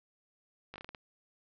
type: slowing click train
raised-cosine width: 0.3 ms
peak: -28 dBFS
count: 7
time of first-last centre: 0.74-0.948 s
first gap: 18 ms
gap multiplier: 1.26
effects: low-pass 5000 Hz 12 dB/octave